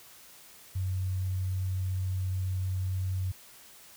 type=tone; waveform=sine; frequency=93.4 Hz; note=F#2; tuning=17 cents sharp; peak=-28 dBFS; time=0.75-3.32 s; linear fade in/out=10 ms; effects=white hiss -53 dBFS RMS until 3.96 s